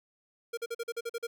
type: tone bursts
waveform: square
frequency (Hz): 466.2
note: A#4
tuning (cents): 0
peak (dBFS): -33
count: 9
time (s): 0.53-1.27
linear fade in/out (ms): 10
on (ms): 44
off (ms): 43
effects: none